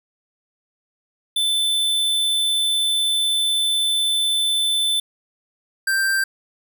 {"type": "tone pair in turn", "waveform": "square", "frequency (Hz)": [3524, 1573], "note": ["A7", "G6"], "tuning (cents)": [2, 6], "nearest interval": "octave + major second", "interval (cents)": 1396, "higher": "first", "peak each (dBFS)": -18, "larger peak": "neither", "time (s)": [[1.36, 5], [5.87, 6.24]], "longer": "first", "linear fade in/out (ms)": 5, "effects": []}